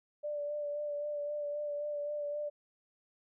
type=tone with vibrato; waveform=sine; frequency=587.3 Hz; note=D5; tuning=in tune; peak=-34 dBFS; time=0.23-2.5 s; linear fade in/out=20 ms; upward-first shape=sine; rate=3.8 Hz; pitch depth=22 cents each way; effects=none